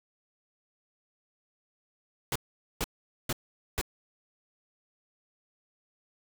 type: noise bursts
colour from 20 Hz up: pink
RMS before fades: -30 dBFS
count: 4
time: 2.32-3.814 s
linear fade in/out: 2 ms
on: 36 ms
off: 450 ms
effects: none